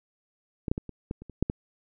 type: clicks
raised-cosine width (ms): 3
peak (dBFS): -17 / -11 / -18 / -25 / -18 / -30 / -29 / -10 / -14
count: 9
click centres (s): 0.682 / 0.715 / 0.779 / 0.893 / 1.111 / 1.22 / 1.297 / 1.426 / 1.499
effects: none

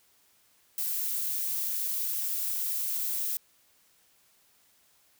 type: noise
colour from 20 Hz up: violet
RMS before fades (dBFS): -31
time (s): 0.78-3.37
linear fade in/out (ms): 2
effects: white hiss -65 dBFS RMS until 5.19 s

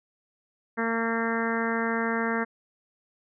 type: harmonic tone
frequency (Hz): 228.4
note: A#3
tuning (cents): -35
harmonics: 1 / 2 / 3 / 4 / 5 / 6 / 7 / 8 / 9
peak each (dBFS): -29 / -31 / -36 / -35 / -36 / -35 / -33 / -34 / -40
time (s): 0.77-2.45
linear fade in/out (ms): 20
effects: none

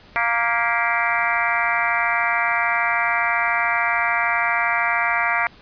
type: harmonic tone with a mistuned harmonic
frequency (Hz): 233.1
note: A#3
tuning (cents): 0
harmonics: 3 / 4 / 5 / 6 / 7 / 8 / 9 / 10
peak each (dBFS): -26 / -26 / -26 / -26 / -26 / -26 / -26 / -26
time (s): 0.16-5.47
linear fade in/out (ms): 0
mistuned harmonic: 8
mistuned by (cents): +65
effects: pink hiss -48 dBFS RMS until 5.61 s + resampled to 11025 Hz

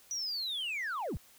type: linear sweep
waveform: sine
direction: down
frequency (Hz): 5920 to 30.87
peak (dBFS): -31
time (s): 0.11-1.17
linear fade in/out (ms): 0
effects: tanh soft clip ceiling -32 dBFS + white hiss -60 dBFS RMS until 1.38 s

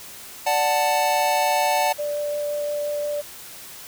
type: chord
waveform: square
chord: D major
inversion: none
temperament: equal with one note detuned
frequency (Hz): 587.3 / 740 / 882.5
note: D5 / F#5 / A5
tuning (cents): 0 / 0 / +5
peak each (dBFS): -25 / -23 / -23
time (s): 0.46-1.93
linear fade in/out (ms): 10
type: tone with vibrato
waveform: sine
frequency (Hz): 587.3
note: D5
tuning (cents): 0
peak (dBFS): -23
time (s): 1.98-3.22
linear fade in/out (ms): 20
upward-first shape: triangle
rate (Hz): 5.7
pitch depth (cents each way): 8
effects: white hiss -40 dBFS RMS until 3.87 s

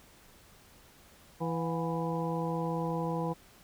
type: harmonic tone with a mistuned harmonic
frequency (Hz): 165.2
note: E3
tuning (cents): +4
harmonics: 1 / 2 / 3 / 4 / 5 / 6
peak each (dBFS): -33 / -38 / -36 / -43 / -40 / -39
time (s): 1.4-3.34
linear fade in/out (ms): 20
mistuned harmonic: 4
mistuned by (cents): +130
effects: pink hiss -58 dBFS RMS until 3.63 s

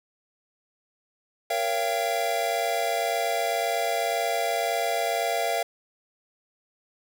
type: chord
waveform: square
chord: G half-diminished seventh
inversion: first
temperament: equal with one note detuned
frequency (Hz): 466.2 / 554.4 / 682.1 / 784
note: Bb4 / Db5 / F5 / G5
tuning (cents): 0 / 0 / -41 / 0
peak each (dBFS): -33 / -33 / -27 / -32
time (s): 1.5-5.63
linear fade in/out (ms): 5
effects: none

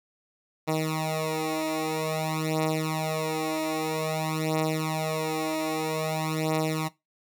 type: beating tone pair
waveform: 10% pulse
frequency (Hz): 157.1 / 157.61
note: D#3 / D#3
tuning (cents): +17 / +23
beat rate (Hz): 0.51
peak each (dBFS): -22 / -20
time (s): 0.67-6.89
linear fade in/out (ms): 20
effects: noise-tail reverb RT60 0.2 s tail -19 dB re dry

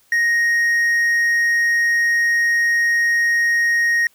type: tone with hard clipping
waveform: triangle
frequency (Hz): 1870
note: A#6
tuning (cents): +5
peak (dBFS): -15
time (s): 0.12-4.07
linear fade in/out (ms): 2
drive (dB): 6
effects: white hiss -57 dBFS RMS until 4.14 s

